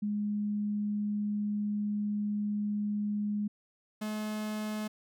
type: tone pair in turn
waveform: sine / 45% pulse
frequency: 207.7 / 213.7 Hz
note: G#3 / G#3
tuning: 0 / +50 cents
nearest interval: unison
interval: 50 cents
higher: second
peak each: -29 / -33 dBFS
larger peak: first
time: 0.02-3.48 / 4.01-4.88 s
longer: first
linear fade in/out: 10 ms
effects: none